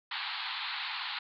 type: band-pass noise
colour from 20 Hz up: white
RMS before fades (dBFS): -37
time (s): 0.11-1.19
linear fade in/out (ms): 5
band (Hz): 780 to 4400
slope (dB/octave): 96
effects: none